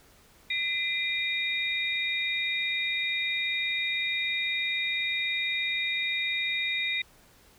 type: tone cluster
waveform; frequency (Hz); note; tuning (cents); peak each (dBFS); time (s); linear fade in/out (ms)
sine; 2031 / 2390 / 3734; B6 / D7 / A#7; +48 / +30 / +2; -31; 0.5-7.02; 5
effects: pink hiss -58 dBFS RMS until 7.58 s